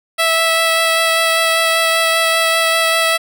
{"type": "tone with vibrato", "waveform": "10% pulse", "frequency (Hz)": 656, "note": "E5", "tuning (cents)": -9, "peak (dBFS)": -4, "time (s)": [0.18, 3.18], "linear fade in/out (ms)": 20, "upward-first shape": "sine", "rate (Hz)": 5.1, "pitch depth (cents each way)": 8, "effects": []}